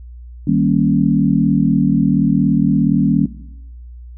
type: chord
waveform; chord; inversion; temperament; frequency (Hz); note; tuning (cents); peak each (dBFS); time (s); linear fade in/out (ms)
sine; Eb dominant seventh; none; equal; 155.56 / 196 / 233.1 / 277.2; Eb3 / G3 / Bb3 / Db4; 0 / 0 / 0 / 0; -17; 0.47-3.26; 5
effects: noise-tail reverb RT60 0.9 s tail -18 dB re dry + added 60 Hz sine -32 dBFS peak until 4.17 s